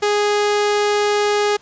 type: tone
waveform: sawtooth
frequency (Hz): 414.2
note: G#4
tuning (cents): -5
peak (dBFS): -11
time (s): 0.02-1.57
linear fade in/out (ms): 10
effects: pink hiss -50 dBFS RMS until 1.61 s + resampled to 16000 Hz